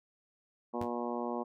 harmonic tone, 120 Hz, B2, 49 cents flat, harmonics 2 / 3 / 4 / 5 / 6 / 7 / 8 / 9, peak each -38 / -40 / -41 / -42 / -43 / -43 / -44 / -45 dBFS, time 0.73-1.44 s, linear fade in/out 20 ms
sawtooth tone with exponential decay, 99.5 Hz, G2, 26 cents sharp, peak -33 dBFS, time 0.81-0.92 s, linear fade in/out 0 ms, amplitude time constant 22 ms
effects none

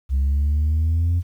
sine exponential sweep, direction up, 66.2 to 88.2 Hz, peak -14 dBFS, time 0.09-1.23 s, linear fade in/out 50 ms, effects tanh soft clip ceiling -15 dBFS + 9-bit

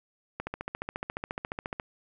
click train, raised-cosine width 0.5 ms, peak -18 dBFS, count 21, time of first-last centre 0.4-1.799 s, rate 14.3 Hz, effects none

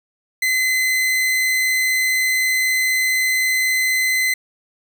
40% pulse tone, 2041 Hz, C7, 44 cents flat, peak -15 dBFS, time 0.42-4.34 s, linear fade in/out 5 ms, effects none

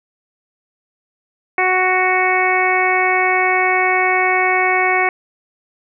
harmonic tone, 370 Hz, F#4, in tune, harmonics 1 / 2 / 3 / 4 / 5 / 6 / 7, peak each -21 / -18 / -22 / -26 / -21 / -17 / -29 dBFS, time 1.58-5.09 s, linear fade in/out 2 ms, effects none

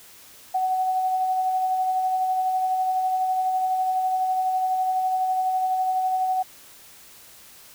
sine tone with tremolo, 748 Hz, F#5, 19 cents sharp, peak -19 dBFS, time 0.54-6.43 s, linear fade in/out 10 ms, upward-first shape sine, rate 12 Hz, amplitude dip 30%, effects white hiss -48 dBFS RMS until 7.74 s

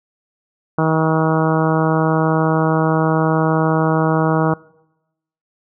harmonic tone, 159.2 Hz, D#3, 40 cents sharp, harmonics 1 / 2 / 3 / 4 / 5 / 6 / 7 / 8 / 9, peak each -17 / -20 / -22 / -23 / -24 / -25 / -25 / -26 / -27 dBFS, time 0.78-4.54 s, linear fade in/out 5 ms, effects noise-tail reverb RT60 0.9 s tail -23 dB re dry

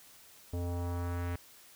square tone with low-pass filter sweep, 87.31 Hz, F2, in tune, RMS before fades -35 dBFS, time 0.53-1.36 s, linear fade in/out 5 ms, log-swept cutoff 550 to 2200 Hz, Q 1.5, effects white hiss -57 dBFS RMS until 1.75 s

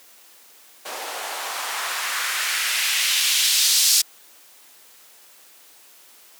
blue noise with band-pass filter sweep, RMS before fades -22 dBFS, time 0.85-4.02 s, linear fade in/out 10 ms, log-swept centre 530 to 5300 Hz, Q 1.4, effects white hiss -50 dBFS RMS until 6.39 s + high-pass 300 Hz 12 dB/octave

